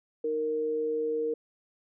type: tone pair together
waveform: sine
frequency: 310 / 464.1 Hz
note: D#4 / A#4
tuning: -6 / -8 cents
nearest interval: perfect fifth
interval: 698 cents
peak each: -37 / -27 dBFS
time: 0.24-1.34 s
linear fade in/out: 5 ms
effects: none